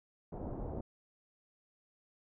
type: low-pass noise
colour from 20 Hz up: pink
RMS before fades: -41 dBFS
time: 0.32-0.81 s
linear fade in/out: 5 ms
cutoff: 770 Hz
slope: 24 dB/octave
effects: none